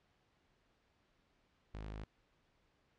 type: tone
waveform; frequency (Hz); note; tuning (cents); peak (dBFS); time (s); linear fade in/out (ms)
sawtooth; 52.5; G#1; +19; -40; 1.74-2.04; 5
effects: pink hiss -75 dBFS RMS until 2.98 s + low-pass 4000 Hz 12 dB/octave